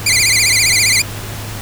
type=tone with vibrato; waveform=15% pulse; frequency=2217 Hz; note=C#7; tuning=in tune; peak=-3 dBFS; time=0.06-1.02 s; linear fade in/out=5 ms; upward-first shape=sine; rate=15 Hz; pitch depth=170 cents each way; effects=added 105 Hz sine -26 dBFS peak until 1.61 s + pink hiss -28 dBFS RMS until 1.61 s